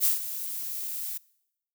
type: noise with ADSR envelope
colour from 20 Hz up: violet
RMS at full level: -21 dBFS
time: 0-1.18 s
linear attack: 47 ms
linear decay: 140 ms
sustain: -13 dB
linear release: 9 ms
effects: noise-tail reverb RT60 0.8 s tail -23 dB re dry